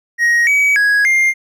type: tone with pitch steps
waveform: triangle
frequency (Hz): 1882 / 2273 / 1661 / 2111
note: A#6 / C#7 / G#6 / C7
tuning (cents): +16 / +43 / 0 / +15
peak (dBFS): -8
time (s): 0.18-1.34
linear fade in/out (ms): 50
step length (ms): 290
effects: none